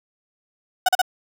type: tone bursts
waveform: 35% pulse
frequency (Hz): 740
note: F#5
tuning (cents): 0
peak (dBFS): -12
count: 3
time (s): 0.86-1.017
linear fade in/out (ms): 5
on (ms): 27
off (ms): 38
effects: none